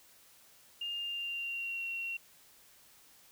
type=tone with pitch glide; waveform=sine; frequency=2817 to 2737 Hz; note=F7 to F7; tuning=+14 to -36 cents; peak=-35 dBFS; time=0.81-2.17 s; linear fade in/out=5 ms; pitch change=-50 cents; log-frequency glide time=0.92-1.85 s; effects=white hiss -61 dBFS RMS until 3.31 s